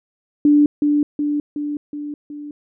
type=tone with echo; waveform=sine; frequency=293.7 Hz; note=D4; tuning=in tune; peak=-9 dBFS; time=0.45-0.66 s; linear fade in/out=2 ms; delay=370 ms; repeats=5; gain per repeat=-4 dB; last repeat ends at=2.51 s; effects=none